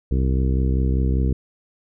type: harmonic tone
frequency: 65.1 Hz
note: C2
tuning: 8 cents flat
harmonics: 1 / 2 / 3 / 4 / 5 / 6 / 7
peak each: -18 / -24 / -28 / -30 / -32 / -34 / -35 dBFS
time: 0.11-1.33 s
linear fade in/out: 5 ms
effects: none